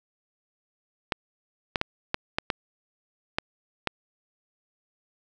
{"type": "clicks", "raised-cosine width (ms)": 0.3, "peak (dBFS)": -8, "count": 8, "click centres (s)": [1.122, 1.758, 1.814, 2.144, 2.385, 2.502, 3.385, 3.873], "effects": []}